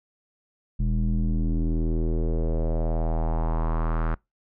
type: tone with low-pass filter sweep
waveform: square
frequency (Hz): 40.45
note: E1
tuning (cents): -32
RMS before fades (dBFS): -24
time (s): 0.79-4.15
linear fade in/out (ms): 10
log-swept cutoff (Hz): 170 to 1400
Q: 2.9
effects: noise-tail reverb RT60 0.2 s tail -25 dB re dry